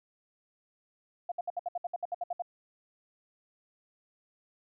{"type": "tone bursts", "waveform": "sine", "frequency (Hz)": 704, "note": "F5", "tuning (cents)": 14, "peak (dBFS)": -30, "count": 13, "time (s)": [1.29, 2.422], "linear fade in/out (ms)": 5, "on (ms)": 28, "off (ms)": 64, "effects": []}